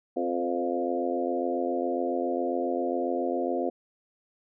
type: harmonic tone with a mistuned harmonic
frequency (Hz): 87.31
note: F2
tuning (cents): 0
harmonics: 3 / 4 / 5 / 6 / 7 / 8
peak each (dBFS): -32 / -31 / -35 / -32 / -36 / -33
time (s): 0.16-3.7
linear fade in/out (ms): 10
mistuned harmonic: 6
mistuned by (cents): -18
effects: none